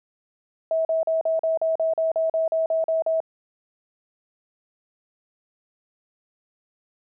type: tone bursts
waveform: sine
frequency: 647 Hz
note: E5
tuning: 32 cents flat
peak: -19 dBFS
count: 14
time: 0.71-3.203 s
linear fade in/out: 2 ms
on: 140 ms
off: 41 ms
effects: none